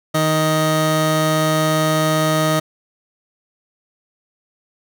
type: tone pair together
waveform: 25% pulse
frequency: 156.25 / 625 Hz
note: D#3 / D#5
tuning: +8 / +8 cents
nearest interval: 2 octaves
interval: 2400 cents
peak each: -14 dBFS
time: 0.14-2.6 s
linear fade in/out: 10 ms
effects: none